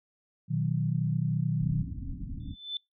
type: chord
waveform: sine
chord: B major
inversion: none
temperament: equal with one note detuned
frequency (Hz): 121.91 / 155.56 / 185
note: B2 / D#3 / F#3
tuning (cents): -22 / 0 / 0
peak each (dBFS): -30 / -28 / -33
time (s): 0.48-1.85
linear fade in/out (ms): 50
type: low-pass noise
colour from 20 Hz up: pink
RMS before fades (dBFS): -37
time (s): 1.59-2.56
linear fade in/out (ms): 50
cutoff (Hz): 290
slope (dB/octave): 96
type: tone with exponential growth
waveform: sine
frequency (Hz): 3520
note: A7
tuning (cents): 0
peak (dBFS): -28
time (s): 2.4-2.77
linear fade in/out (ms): 2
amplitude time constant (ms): 80
effects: noise-tail reverb RT60 0.2 s tail -26 dB re dry